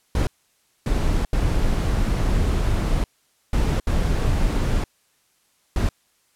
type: noise bursts at uneven times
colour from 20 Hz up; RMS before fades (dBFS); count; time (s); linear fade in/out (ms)
brown; -20; 6; 0.15-0.27 / 0.86-1.25 / 1.33-3.04 / 3.53-3.8 / 3.87-4.84 / 5.76-5.89; 2
effects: white hiss -64 dBFS RMS until 6.35 s + low-pass 12000 Hz 12 dB/octave